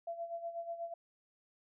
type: tone with tremolo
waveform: sine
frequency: 677 Hz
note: E5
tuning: 46 cents sharp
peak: -36 dBFS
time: 0.07-0.94 s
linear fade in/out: 5 ms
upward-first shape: sine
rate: 8.2 Hz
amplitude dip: 70%
effects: none